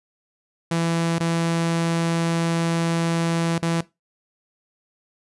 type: tone with dropouts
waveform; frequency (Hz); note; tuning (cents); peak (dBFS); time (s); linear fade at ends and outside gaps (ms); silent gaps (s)
sawtooth; 166.9; E3; +22; -16; 0.71-3.81; 5; 1.185-1.203 / 3.583-3.625
effects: noise-tail reverb RT60 0.2 s tail -18 dB re dry + resampled to 24000 Hz